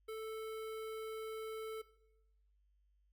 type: tone with notch filter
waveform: square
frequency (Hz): 440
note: A4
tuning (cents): 0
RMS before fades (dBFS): -44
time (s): 0.08-1.82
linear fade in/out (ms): 10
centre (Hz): 6300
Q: 1
effects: noise-tail reverb RT60 0.9 s tail -18 dB re dry + added 50 Hz sine -70 dBFS peak until 3.12 s